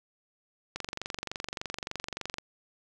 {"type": "click train", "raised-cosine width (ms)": 0.2, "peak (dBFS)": -17, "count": 39, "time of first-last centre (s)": [0.76, 2.384], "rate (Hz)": 23.4, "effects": []}